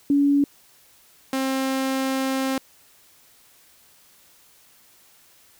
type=tone pair in turn; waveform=sine / sawtooth; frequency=283.7 / 265.8 Hz; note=C#4 / C4; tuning=+40 / +27 cents; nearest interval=minor second; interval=113 cents; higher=first; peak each=-15 / -18 dBFS; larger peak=first; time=0.1-0.44 / 1.33-2.58 s; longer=second; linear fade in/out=2 ms; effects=white hiss -55 dBFS RMS until 5.59 s